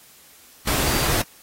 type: tone in noise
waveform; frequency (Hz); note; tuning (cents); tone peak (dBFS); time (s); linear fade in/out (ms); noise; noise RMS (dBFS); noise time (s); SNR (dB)
sine; 4699; D8; 0; -33; 0.86-1.07; 5; pink; -22; 0.67-1.22; -14
effects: white hiss -50 dBFS RMS until 1.42 s + AAC 48 kbps